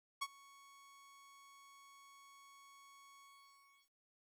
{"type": "tone with ADSR envelope", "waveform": "sawtooth", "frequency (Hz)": 1110, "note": "C#6", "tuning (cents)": 2, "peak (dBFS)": -32, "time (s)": [0.21, 4], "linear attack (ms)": 13, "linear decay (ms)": 45, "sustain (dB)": -24, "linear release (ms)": 780, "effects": ["low-pass 12000 Hz 12 dB/octave", "12-bit"]}